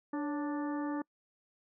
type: harmonic tone with a mistuned harmonic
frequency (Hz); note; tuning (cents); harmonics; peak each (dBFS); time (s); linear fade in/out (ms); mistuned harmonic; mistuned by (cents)
293.7; D4; 0; 1 / 2 / 3 / 4 / 5 / 6; -33 / -44 / -43 / -46 / -53 / -50; 0.13-1.02; 5; 2; -75
effects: noise-tail reverb RT60 0.1 s tail -26 dB re dry